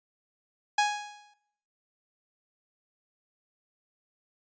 sawtooth tone with exponential decay, 830.6 Hz, G#5, in tune, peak -16 dBFS, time 0.78-1.34 s, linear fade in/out 5 ms, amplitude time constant 120 ms, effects noise-tail reverb RT60 0.7 s tail -17 dB re dry + resampled to 16000 Hz

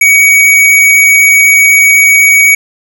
square tone, 2254 Hz, C#7, 28 cents sharp, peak -3 dBFS, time 0.01-2.55 s, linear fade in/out 5 ms, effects none

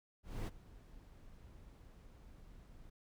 brown noise with ADSR envelope, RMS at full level -37 dBFS, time 0.23-2.9 s, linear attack 240 ms, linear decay 29 ms, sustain -20 dB, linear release 7 ms, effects none

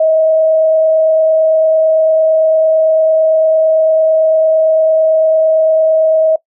sine tone with frequency modulation, 636 Hz, D#5, 38 cents sharp, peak -7 dBFS, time 0-6.36 s, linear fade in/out 5 ms, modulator 28.9 Hz, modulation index 0.23, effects noise-tail reverb RT60 0.1 s tail -19 dB re dry

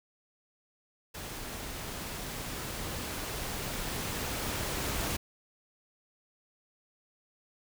pink noise with level ramp, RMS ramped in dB -41 to -33 dBFS, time 1.14-5.17 s, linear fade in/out 10 ms, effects none

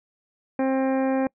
harmonic tone, 265.2 Hz, C4, 23 cents sharp, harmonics 1 / 2 / 3 / 4 / 5 / 6 / 7 / 8 / 9, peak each -22 / -25 / -30 / -38 / -45 / -40 / -42 / -49 / -44 dBFS, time 0.59-1.27 s, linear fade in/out 2 ms, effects noise-tail reverb RT60 0.1 s tail -26 dB re dry

